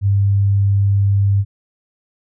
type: tone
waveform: sine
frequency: 99.6 Hz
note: G2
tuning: 28 cents sharp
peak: -11 dBFS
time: 0.01-1.45 s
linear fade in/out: 50 ms
effects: none